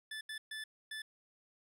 25% pulse tone bursts at uneven times, 1747 Hz, A6, 13 cents flat, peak -37 dBFS, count 4, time 0.11-0.21 / 0.29-0.38 / 0.51-0.64 / 0.91-1.02 s, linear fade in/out 5 ms, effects low-pass 11000 Hz 12 dB/octave

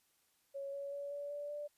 sine tone with pitch steps, 554.4 / 560.8 / 567.4 / 574 / 580.6 / 587.4 Hz, C#5 / C#5 / C#5 / D5 / D5 / D5, 0 / +20 / +40 / -40 / -20 / 0 cents, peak -40 dBFS, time 0.54-1.68 s, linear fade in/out 20 ms, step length 190 ms, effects white hiss -75 dBFS RMS until 1.77 s + resampled to 32000 Hz

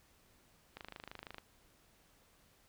click train, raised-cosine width 0.3 ms, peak -30 dBFS, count 17, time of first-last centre 0.77-1.383 s, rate 26.1 Hz, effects pink hiss -68 dBFS RMS until 2.68 s

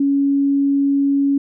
sine tone, 279.1 Hz, C#4, 12 cents sharp, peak -13 dBFS, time 0-1.38 s, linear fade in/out 5 ms, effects none

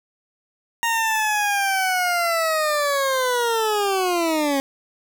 20% pulse linear sweep, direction down, 932.3 to 270 Hz, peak -14 dBFS, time 0.83-4.6 s, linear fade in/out 0 ms, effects 8-bit

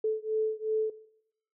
sine beating tone pair, 434.9 / 437.6 Hz, A4 / A4, -20 / -9 cents, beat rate 2.7 Hz, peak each -30 dBFS, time 0.04-0.9 s, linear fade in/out 5 ms, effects noise-tail reverb RT60 0.7 s tail -17 dB re dry

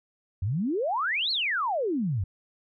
sine exponential two-way sweep, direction up then down, 85.4 to 4435 to 85.4 Hz, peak -24 dBFS, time 0.42-2.24 s, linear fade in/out 5 ms, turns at 1.31 s, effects MP3 96 kbps

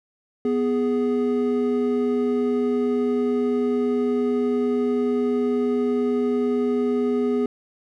triangle tone pair together, 246.9 / 415.2 Hz, B3 / G#4, 0 / 0 cents, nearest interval major sixth, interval 900 cents, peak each -20 dBFS, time 0.45-7.46 s, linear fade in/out 2 ms, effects none

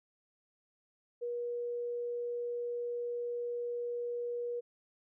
sine tone, 479.9 Hz, B4, 50 cents flat, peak -34 dBFS, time 1.21-4.61 s, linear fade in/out 20 ms, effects none

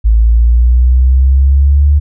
sine linear sweep, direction up, 53.9 to 73.42 Hz, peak -4 dBFS, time 0.04-2 s, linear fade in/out 20 ms, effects none

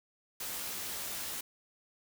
white noise with comb filter, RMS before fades -39 dBFS, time 0.4-1.41 s, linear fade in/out 5 ms, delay 16 ms, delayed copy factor +0.6, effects none

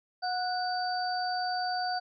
sine tone cluster, 730 / 1475 / 4630 Hz, F#5 / F#6 / D8, -24 / -6 / -25 cents, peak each -30 / -37 / -36 dBFS, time 0.22-2 s, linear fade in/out 20 ms, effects none

